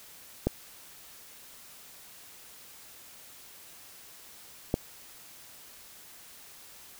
clicks, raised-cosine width 2 ms, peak -11 dBFS, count 2, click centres 0.47 / 4.741 s, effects white hiss -51 dBFS RMS until 6.99 s

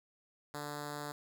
5% pulse tone with notch filter, 146.83 Hz, D3, in tune, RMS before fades -42 dBFS, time 0.54-1.12 s, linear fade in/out 2 ms, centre 2300 Hz, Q 1.8, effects none

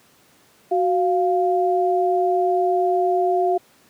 sine tone pair together, 370 / 698.5 Hz, F#4 / F5, 0 / 0 cents, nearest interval major seventh, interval 1100 cents, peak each -19 dBFS, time 0.71-3.58 s, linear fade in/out 10 ms, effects pink hiss -55 dBFS RMS until 3.89 s + high-pass 150 Hz 12 dB/octave

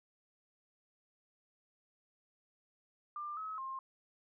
sine tone with pitch steps, 1193 / 1283 / 1062 Hz, D6 / E6 / C6, +27 / -47 / +25 cents, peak -39 dBFS, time 3.16-3.79 s, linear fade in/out 2 ms, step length 210 ms, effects none

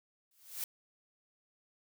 blue noise with exponential growth, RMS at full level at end -35 dBFS, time 0.31-0.64 s, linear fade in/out 2 ms, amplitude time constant 71 ms, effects none

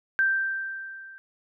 sine tone with level ramp, 1568 Hz, G6, in tune, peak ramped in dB -18 to -43 dBFS, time 0.19-1.18 s, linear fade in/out 0 ms, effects none

